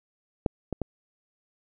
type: clicks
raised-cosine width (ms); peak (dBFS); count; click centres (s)
2; -9 / -16 / -15; 3; 0.462 / 0.727 / 0.817
effects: none